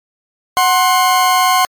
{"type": "tone pair together", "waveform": "40% pulse", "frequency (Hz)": [740, 1058.4], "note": ["F#5", "C6"], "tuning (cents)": [0, 20], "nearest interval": "tritone", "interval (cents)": 620, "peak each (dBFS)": [-12, -11], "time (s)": [0.57, 1.65], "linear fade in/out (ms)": 0, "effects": ["MP3 96 kbps"]}